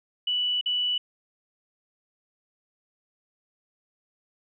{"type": "tone with dropouts", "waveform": "sine", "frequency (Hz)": 2960, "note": "F#7", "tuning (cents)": 0, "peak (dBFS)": -23, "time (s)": [0.27, 0.98], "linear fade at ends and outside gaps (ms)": 5, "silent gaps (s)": [0.612, 0.659], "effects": []}